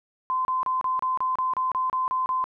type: tone bursts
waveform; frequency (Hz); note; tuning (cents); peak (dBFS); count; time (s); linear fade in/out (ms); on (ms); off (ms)
sine; 1030; C6; -28; -22; 12; 0.3-2.441; 0; 150; 31
effects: none